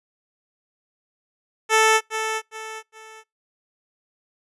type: tone with echo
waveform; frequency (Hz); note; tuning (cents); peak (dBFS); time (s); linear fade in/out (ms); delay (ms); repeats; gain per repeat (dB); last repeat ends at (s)
10% pulse; 440; A4; 0; -6; 1.69-2.01; 50; 410; 3; -9; 3.24
effects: noise-tail reverb RT60 0.2 s tail -25 dB re dry + resampled to 24000 Hz